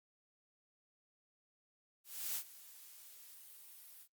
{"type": "noise with ADSR envelope", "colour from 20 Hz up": "blue", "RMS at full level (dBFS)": -38, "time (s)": [2.04, 4.08], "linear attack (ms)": 320, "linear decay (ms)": 71, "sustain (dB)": -18, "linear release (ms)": 61, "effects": ["Opus 48 kbps"]}